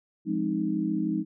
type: chord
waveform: sine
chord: F minor seventh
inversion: none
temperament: equal with one note detuned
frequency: 174.61 / 207.7 / 264.8 / 311.1 Hz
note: F3 / Ab3 / C4 / Eb4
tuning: 0 / 0 / +21 / 0 cents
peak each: -32 / -30 / -34 / -28 dBFS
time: 0.25-1.25 s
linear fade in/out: 50 ms
effects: none